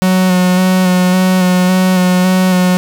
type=tone with vibrato; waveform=45% pulse; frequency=183.7 Hz; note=F#3; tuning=12 cents flat; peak=-8 dBFS; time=0.02-2.77 s; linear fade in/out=0 ms; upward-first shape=square; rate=1.8 Hz; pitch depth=17 cents each way; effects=7-bit